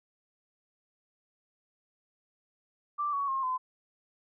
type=tone with pitch steps; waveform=sine; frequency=1174.7 / 1121.7 / 1071 / 1022.6 Hz; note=D6 / C#6 / C6 / C6; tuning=0 / +20 / +40 / -40 cents; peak=-28 dBFS; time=2.98-3.58 s; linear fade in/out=20 ms; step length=150 ms; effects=none